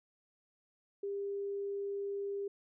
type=tone; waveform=sine; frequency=400 Hz; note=G4; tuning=35 cents sharp; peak=-35 dBFS; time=1.03-2.48 s; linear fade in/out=5 ms; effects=none

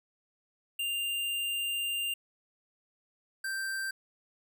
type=tone pair in turn; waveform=square; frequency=2794 / 1568.1 Hz; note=F7 / G6; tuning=0 / 0 cents; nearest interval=minor seventh; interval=1000 cents; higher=first; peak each=-31 / -33 dBFS; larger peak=first; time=0.79-2.14 / 3.44-3.91 s; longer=first; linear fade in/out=5 ms; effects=none

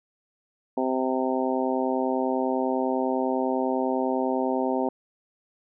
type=harmonic tone; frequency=130 Hz; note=C3; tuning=11 cents flat; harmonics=2 / 3 / 4 / 5 / 6 / 7; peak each=-27 / -29 / -30 / -31 / -32 / -32 dBFS; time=0.77-4.89 s; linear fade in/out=5 ms; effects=none

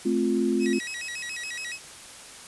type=chord; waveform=sine; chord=F major; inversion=first; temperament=just; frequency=218.3 / 261.9 / 349.2 Hz; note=A3 / C4 / F4; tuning=-13 / +2 / 0 cents; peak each=-26 / -26 / -25 dBFS; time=0.05-0.79 s; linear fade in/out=10 ms
type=tone with vibrato; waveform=sawtooth; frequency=2217 Hz; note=C#7; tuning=in tune; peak=-29 dBFS; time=0.59-1.79 s; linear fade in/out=50 ms; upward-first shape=square; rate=7.1 Hz; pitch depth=250 cents each way
effects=white hiss -44 dBFS RMS until 2.47 s + resampled to 24000 Hz

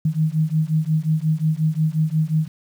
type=beating tone pair; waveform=sine; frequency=154.2 / 159.8 Hz; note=D#3 / D#3; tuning=-15 / +47 cents; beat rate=5.6 Hz; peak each=-20 dBFS; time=0.05-2.48 s; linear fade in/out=5 ms; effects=8-bit

